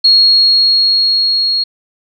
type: tone with level ramp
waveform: sine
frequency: 4299 Hz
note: C8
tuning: 46 cents sharp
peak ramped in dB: -4 to -11 dBFS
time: 0.04-1.64 s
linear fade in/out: 10 ms
effects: none